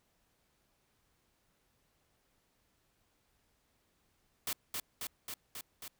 white noise with echo, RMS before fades -36 dBFS, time 4.47-4.53 s, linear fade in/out 2 ms, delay 270 ms, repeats 5, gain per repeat -2 dB, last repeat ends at 5.88 s, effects pink hiss -75 dBFS RMS until 5.99 s

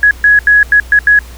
sine tone bursts at uneven times, 1675 Hz, G#6, 14 cents sharp, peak -3 dBFS, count 6, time 0.03-0.11 / 0.24-0.39 / 0.47-0.63 / 0.72-0.8 / 0.92-0.99 / 1.07-1.19 s, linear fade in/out 2 ms, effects added 60 Hz sine -28 dBFS peak until 1.37 s + pink hiss -37 dBFS RMS until 1.37 s

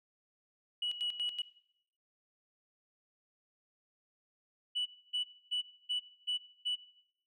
sine tone with tremolo, 2927 Hz, F#7, 19 cents flat, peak -31 dBFS, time 0.82-1.42 s, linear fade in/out 5 ms, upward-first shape square, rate 5.3 Hz, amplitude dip 80%
sine tone bursts, 2960 Hz, F#7, in tune, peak -29 dBFS, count 6, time 4.75-6.76 s, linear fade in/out 20 ms, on 110 ms, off 270 ms
effects noise-tail reverb RT60 0.7 s tail -18 dB re dry + tanh soft clip ceiling -28 dBFS

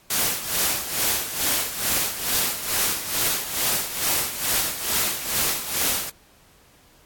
white noise with tremolo, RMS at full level -21 dBFS, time 0.1-6.1 s, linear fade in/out 5 ms, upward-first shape sine, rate 2.3 Hz, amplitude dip 70%, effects pink hiss -55 dBFS RMS until 7.05 s + AAC 64 kbps

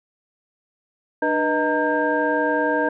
sine tone cluster, 298.2 / 486.7 / 626 / 920 / 1596 Hz, D4 / B4 / D#5 / A#5 / G6, +27 / -25 / +10 / -23 / +31 cents, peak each -24 dBFS, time 1.22-2.89 s, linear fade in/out 5 ms, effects tanh soft clip ceiling -7 dBFS

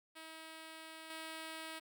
5% pulse tone with level steps, 320 Hz, D#4, 49 cents sharp, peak -38 / -33 dBFS, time 0.15-1.8 s, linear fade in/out 20 ms, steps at 1.1 s, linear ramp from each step 2 ms, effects none

